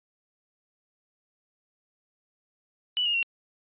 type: tone with pitch steps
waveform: sine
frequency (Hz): 2960 / 2848 / 2740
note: F#7 / F7 / F7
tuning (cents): 0 / +33 / -34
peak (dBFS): -23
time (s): 2.97-3.228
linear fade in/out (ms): 0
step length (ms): 86
effects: resampled to 8000 Hz